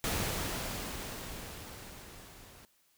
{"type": "noise with level ramp", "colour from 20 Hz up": "pink", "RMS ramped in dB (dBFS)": [-32, -55], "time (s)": [0.04, 2.65], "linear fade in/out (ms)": 0, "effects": ["white hiss -70 dBFS RMS until 2.97 s"]}